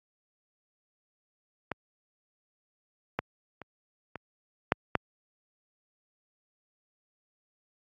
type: clicks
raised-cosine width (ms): 0.5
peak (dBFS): -16 / -12 / -27 / -22 / -6 / -8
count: 6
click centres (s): 1.717 / 3.19 / 3.617 / 4.157 / 4.721 / 4.953
effects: high-pass 80 Hz 12 dB/octave + AAC 32 kbps